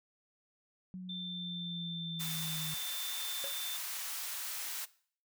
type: linear sweep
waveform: sine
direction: down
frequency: 185 to 155.56 Hz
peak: -40 dBFS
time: 0.94-2.74 s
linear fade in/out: 0 ms
type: tone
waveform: sine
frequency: 3559 Hz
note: A7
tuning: 19 cents sharp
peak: -40 dBFS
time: 1.09-3.77 s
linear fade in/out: 5 ms
type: high-pass noise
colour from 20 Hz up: white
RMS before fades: -40 dBFS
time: 2.19-4.86 s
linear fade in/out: 20 ms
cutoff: 930 Hz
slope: 12 dB/octave
type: tone with exponential decay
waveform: square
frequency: 554 Hz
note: C#5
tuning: 1 cent flat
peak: -39 dBFS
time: 3.44-3.57 s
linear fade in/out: 0 ms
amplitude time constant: 27 ms
effects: noise-tail reverb RT60 0.5 s tail -19 dB re dry